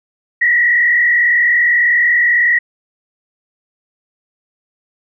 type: tone with frequency modulation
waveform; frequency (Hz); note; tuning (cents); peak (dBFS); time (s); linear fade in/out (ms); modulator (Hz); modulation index
sine; 1923; B6; -47; -9; 0.41-2.59; 10; 41.8; 1.4
effects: none